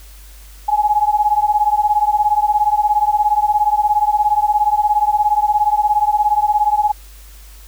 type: beating tone pair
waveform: sine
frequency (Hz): 830.6 / 847.6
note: G#5 / G#5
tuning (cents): 0 / +35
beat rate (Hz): 17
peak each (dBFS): -15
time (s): 0.68-6.92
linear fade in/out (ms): 10
effects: added 50 Hz sine -37 dBFS peak until 7.67 s + white hiss -45 dBFS RMS until 7.67 s